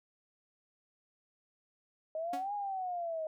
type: exponential two-way sweep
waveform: sine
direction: up then down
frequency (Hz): 622.3 to 830.6 to 622.3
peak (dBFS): -34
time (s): 2.15-3.27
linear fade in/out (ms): 2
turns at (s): 2.54
type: tone with exponential decay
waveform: sawtooth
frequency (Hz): 278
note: C#4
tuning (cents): +5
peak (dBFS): -32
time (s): 2.33-2.5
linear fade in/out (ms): 5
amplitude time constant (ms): 35
effects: none